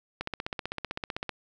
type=click train; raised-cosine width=0.3 ms; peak=-16 dBFS; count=18; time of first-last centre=0.21-1.293 s; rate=15.7 Hz; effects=none